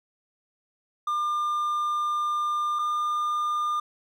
triangle tone pair in turn, 1200 / 1205.9 Hz, D6 / D6, +37 / +45 cents, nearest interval unison, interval 8 cents, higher second, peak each -22 dBFS, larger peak neither, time 1.07-2.79 / 2.79-3.8 s, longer first, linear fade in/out 5 ms, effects none

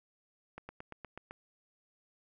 slowing click train, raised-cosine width 0.5 ms, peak -29 dBFS, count 7, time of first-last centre 0.58-1.31 s, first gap 110 ms, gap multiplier 1.04, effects none

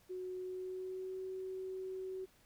sine tone with pitch glide, 368.2 to 376.4 Hz, F#4 to F#4, -8 to +30 cents, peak -40 dBFS, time 0.09-2.26 s, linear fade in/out 20 ms, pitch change +38 cents, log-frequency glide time 0.39-1.21 s, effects pink hiss -68 dBFS RMS until 2.45 s

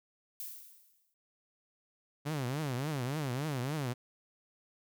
violet noise with exponential decay, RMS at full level -40 dBFS, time 0.4-1.14 s, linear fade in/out 1 ms, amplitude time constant 160 ms
sawtooth tone with vibrato, 138.3 Hz, C#3, 4 cents flat, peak -29 dBFS, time 2.25-3.94 s, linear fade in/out 20 ms, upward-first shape triangle, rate 3.5 Hz, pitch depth 270 cents each way
effects none

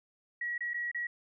sine tone with dropouts, 1916 Hz, A#6, 47 cents sharp, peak -32 dBFS, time 0.41-1.07 s, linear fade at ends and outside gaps 5 ms, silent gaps 0.58-0.606 / 0.735-0.742 / 0.915-0.946 s, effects none

